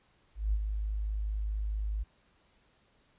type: tone with ADSR envelope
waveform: sine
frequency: 52.3 Hz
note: G#1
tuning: 13 cents sharp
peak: -24 dBFS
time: 0.35-2.04 s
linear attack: 180 ms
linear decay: 50 ms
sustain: -6 dB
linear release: 17 ms
effects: pink hiss -68 dBFS RMS until 3.18 s + resampled to 8000 Hz